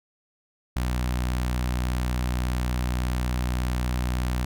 sawtooth tone with notch filter, 61.74 Hz, B1, in tune, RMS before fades -26 dBFS, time 0.76-4.45 s, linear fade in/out 5 ms, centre 440 Hz, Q 1.4, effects none

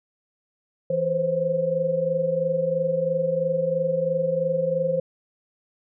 sine tone cluster, 165.4 / 507 / 530 Hz, E3 / B4 / C5, +6 / +45 / +22 cents, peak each -30 / -27 / -22 dBFS, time 0.9-5 s, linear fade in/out 5 ms, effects none

